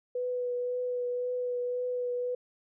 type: tone with vibrato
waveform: sine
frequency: 493.9 Hz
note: B4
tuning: in tune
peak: -29 dBFS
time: 0.15-2.35 s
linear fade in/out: 5 ms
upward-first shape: triangle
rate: 1.9 Hz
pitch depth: 17 cents each way
effects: none